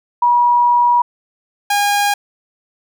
sine / sawtooth tone pair in turn, 964 / 815.1 Hz, B5 / G#5, -42 / -33 cents, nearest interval minor third, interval 291 cents, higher first, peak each -9 dBFS, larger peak neither, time 0.22-1.02 / 1.7-2.14 s, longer first, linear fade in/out 5 ms, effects none

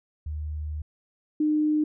sine tone pair in turn, 76 / 304 Hz, D#2 / D#4, -40 / -40 cents, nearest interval 2 octaves, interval 2400 cents, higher second, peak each -29 / -20 dBFS, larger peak second, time 0.26-0.82 / 1.4-1.84 s, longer first, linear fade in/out 5 ms, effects none

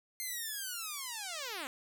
5% pulse linear sweep, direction down, 2118 to 246.9 Hz, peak -27 dBFS, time 0.2-1.67 s, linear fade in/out 0 ms, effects 11-bit

